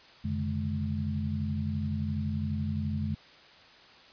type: tone cluster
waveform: sine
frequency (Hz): 89.9 / 138.1 / 149.9 / 212.7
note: F#2 / C#3 / D3 / G#3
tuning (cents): -49 / -6 / +36 / +42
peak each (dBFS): -32 / -39 / -36 / -33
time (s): 0.24-3.15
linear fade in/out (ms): 10
effects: white hiss -54 dBFS RMS until 4.12 s + resampled to 11025 Hz